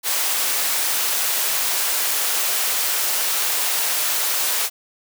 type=high-pass noise; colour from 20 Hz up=white; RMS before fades=-21 dBFS; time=0.03-4.7 s; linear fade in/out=50 ms; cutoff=520 Hz; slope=12 dB/octave; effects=none